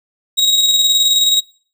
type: tone with tremolo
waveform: 35% pulse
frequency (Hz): 3801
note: A#7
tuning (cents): +33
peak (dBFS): -7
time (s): 0.37-1.41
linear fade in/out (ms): 20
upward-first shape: square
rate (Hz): 19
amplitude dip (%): 35
effects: noise-tail reverb RT60 0.5 s tail -26 dB re dry